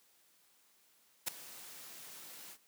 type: noise with ADSR envelope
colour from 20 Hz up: white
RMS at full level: -32 dBFS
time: 1.26-2.58 s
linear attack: 21 ms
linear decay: 5 ms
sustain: -19 dB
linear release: 61 ms
effects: white hiss -69 dBFS RMS until 2.67 s + high-pass 150 Hz 12 dB/octave